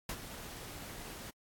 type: noise with ADSR envelope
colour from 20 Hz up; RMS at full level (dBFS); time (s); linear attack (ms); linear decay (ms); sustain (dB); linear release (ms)
pink; -37; 0.09-1.31; 3; 62; -10; 15
effects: AAC 64 kbps